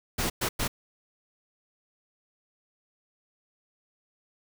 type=noise bursts at uneven times; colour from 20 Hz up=pink; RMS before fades=-28 dBFS; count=3; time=0.18-0.3 / 0.41-0.49 / 0.59-0.68 s; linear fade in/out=10 ms; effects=none